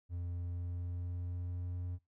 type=tone with pitch glide; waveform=triangle; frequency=87.4 to 89.03 Hz; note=F2 to F2; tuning=+2 to +34 cents; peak=-35 dBFS; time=0.09-1.99 s; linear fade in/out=50 ms; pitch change=+32 cents; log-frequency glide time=0.35-1.81 s; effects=noise-tail reverb RT60 0.2 s tail -19 dB re dry